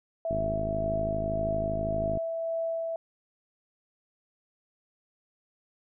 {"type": "tone with tremolo", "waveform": "sine", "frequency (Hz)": 659.3, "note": "E5", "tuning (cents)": 0, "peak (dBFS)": -27, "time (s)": [0.25, 2.96], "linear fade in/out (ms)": 2, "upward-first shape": "sine", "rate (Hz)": 1.8, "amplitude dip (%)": 25}
{"type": "click train", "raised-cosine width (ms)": 3, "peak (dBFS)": -21, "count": 99, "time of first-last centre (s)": [0.31, 2.173], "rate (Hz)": 52.6}
{"effects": []}